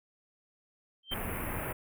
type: tone with exponential growth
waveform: sine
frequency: 3136 Hz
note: G7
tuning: in tune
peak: -29 dBFS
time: 1.03-1.14 s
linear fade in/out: 5 ms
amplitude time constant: 23 ms
type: band-stop noise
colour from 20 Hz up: pink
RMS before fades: -36 dBFS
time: 1.11-1.73 s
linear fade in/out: 10 ms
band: 2600 to 10000 Hz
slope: 48 dB/octave
effects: none